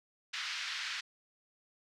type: band-pass noise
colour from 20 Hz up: pink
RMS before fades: -39 dBFS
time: 0.33-1.01 s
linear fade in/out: 10 ms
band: 1500 to 5200 Hz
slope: 24 dB/octave
effects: none